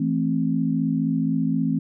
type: chord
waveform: sine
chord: A minor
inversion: second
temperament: just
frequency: 165 / 220 / 264 Hz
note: E3 / A3 / C4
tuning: +2 / 0 / +16 cents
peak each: -24 / -25 / -23 dBFS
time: 0-1.79 s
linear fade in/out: 5 ms
effects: none